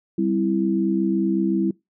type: chord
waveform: sine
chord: C major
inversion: second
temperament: equal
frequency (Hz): 196 / 261.6 / 329.6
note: G3 / C4 / E4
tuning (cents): 0 / 0 / 0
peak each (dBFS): -22 / -27 / -21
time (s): 0.18-1.71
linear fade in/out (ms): 5
effects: noise-tail reverb RT60 0.2 s tail -23 dB re dry